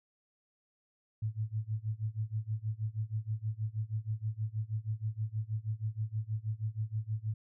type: tone with tremolo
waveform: sine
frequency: 108.9 Hz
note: A2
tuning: 17 cents flat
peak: -29 dBFS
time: 1.22-7.34 s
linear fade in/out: 5 ms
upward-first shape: sine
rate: 6.3 Hz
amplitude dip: 95%
effects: none